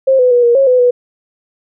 sine tone with pitch steps, 532 / 501 / 485.9 / 474.1 / 544 / 503 / 491.2 Hz, C5 / B4 / B4 / A#4 / C#5 / B4 / B4, +29 / +25 / -28 / +29 / -33 / +32 / -9 cents, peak -6 dBFS, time 0.07-0.91 s, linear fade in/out 10 ms, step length 120 ms, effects none

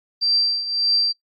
sine tone with tremolo, 4701 Hz, D8, 1 cent sharp, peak -14 dBFS, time 0.21-1.13 s, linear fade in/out 20 ms, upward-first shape triangle, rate 1.7 Hz, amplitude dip 75%, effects noise-tail reverb RT60 0.1 s tail -19 dB re dry + AAC 64 kbps

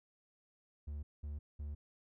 triangle tone bursts, 73.42 Hz, D2, in tune, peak -38 dBFS, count 3, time 0.87-1.75 s, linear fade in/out 10 ms, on 160 ms, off 200 ms, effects none

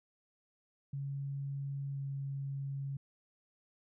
sine tone with pitch glide, 139.1 to 138.06 Hz, C#3 to C#3, +6 to -7 cents, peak -36 dBFS, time 0.93-2.97 s, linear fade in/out 5 ms, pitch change -13 cents, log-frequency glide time 1.92-1.99 s, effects none

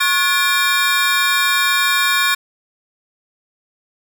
square tone cluster, 1093 / 1447 / 1721 / 2375 / 3707 Hz, C#6 / F#6 / A6 / D7 / A#7, -25 / -39 / -39 / +19 / -10 cents, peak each -21 dBFS, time 0-2.35 s, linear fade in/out 10 ms, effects none

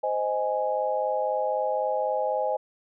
sine chord, Ab major, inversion first, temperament just, 519.1 / 623 / 830.6 Hz, C5 / Eb5 / Ab5, -14 / +2 / 0 cents, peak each -28 dBFS, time 0.03-2.57 s, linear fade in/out 10 ms, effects none

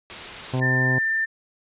white noise, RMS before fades -34 dBFS, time 0.1-0.6 s, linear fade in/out 0 ms
harmonic tone, 128.6 Hz, C3, 30 cents flat, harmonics 1 / 2 / 3 / 4 / 5 / 6 / 7 / 8, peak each -22 / -28 / -32 / -34 / -36 / -38 / -39 / -40 dBFS, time 0.53-0.99 s, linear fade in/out 10 ms
sine tone, 1788 Hz, A6, 27 cents sharp, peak -20 dBFS, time 0.61-1.26 s, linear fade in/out 20 ms
effects resampled to 8000 Hz

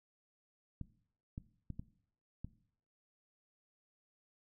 clicks, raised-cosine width 5 ms, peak -30 dBFS, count 5, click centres 0.813 / 1.379 / 1.703 / 1.795 / 2.446 s, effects noise-tail reverb RT60 0.6 s tail -17 dB re dry

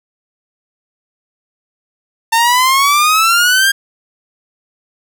sawtooth exponential sweep, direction up, 900 to 1621 Hz, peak -5 dBFS, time 2.32-3.72 s, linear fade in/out 10 ms, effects none

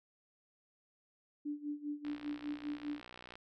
sine tone with tremolo, 293.7 Hz, D4, in tune, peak -35 dBFS, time 1.45-3.01 s, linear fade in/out 10 ms, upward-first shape sine, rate 5 Hz, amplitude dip 85%
click train, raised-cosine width 0.3 ms, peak -34 dBFS, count 81, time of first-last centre 2.05-3.355 s, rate 61.3 Hz
effects none

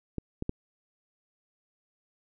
clicks, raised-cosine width 3 ms, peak -19 / -19 / -16 dBFS, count 3, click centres 0.183 / 0.424 / 0.494 s, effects none

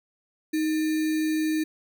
sine tone with sample-and-hold, 312.7 Hz, D#4, 9 cents sharp, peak -22 dBFS, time 0.53-1.64 s, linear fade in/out 10 ms, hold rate 2100 Hz, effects none

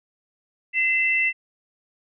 sine tone pair together, 2049 / 2667 Hz, C7 / E7, -37 / +20 cents, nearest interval perfect fourth, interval 457 cents, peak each -21 dBFS, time 0.73-1.33 s, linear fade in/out 50 ms, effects none

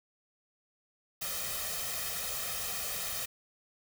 white noise with comb filter, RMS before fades -36 dBFS, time 1.21-3.26 s, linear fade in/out 10 ms, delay 1.6 ms, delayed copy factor +0.75, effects none

